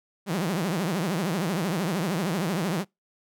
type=tone with vibrato; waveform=sawtooth; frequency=179 Hz; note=F3; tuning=43 cents sharp; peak=-21 dBFS; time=0.26-2.85 s; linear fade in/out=50 ms; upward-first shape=triangle; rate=13 Hz; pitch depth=300 cents each way; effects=noise-tail reverb RT60 0.2 s tail -26 dB re dry